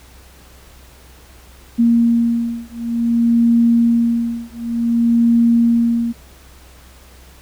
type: beating tone pair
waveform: sine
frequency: 233.3 / 233.85 Hz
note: A#3 / A#3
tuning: +2 / +6 cents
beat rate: 0.55 Hz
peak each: -15 / -15 dBFS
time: 1.78-6.13 s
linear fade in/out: 20 ms
effects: added 64 Hz sine -43 dBFS peak until 7.41 s + pink hiss -46 dBFS RMS until 7.41 s